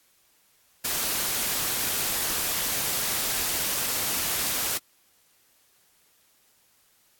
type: noise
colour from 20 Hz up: white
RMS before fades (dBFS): -27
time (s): 0.84-4.78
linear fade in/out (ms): 10
effects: white hiss -63 dBFS RMS until 7.19 s + AAC 64 kbps